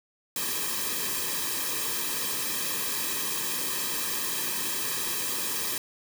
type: noise with comb filter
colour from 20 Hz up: white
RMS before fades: -30 dBFS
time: 0.36-5.78 s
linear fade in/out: 2 ms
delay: 1.4 ms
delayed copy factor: -0.9
effects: none